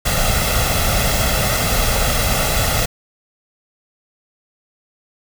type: noise with comb filter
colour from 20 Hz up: pink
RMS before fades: -17 dBFS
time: 0.05-2.86 s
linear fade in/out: 10 ms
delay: 1.5 ms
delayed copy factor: +0.65
effects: none